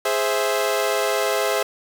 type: chord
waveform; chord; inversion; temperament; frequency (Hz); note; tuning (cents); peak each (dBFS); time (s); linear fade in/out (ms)
sawtooth; Ab augmented; none; equal; 415.3 / 523.3 / 659.3; Ab4 / C5 / E5; 0 / 0 / 0; -20; 0.05-1.63; 5
effects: 7-bit